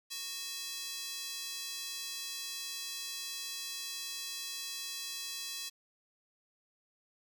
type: tone with high-pass filter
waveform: square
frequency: 369.3 Hz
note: F#4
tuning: 3 cents flat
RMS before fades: -41 dBFS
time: 0.1-5.7 s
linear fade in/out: 20 ms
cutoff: 4100 Hz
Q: 1.4
effects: none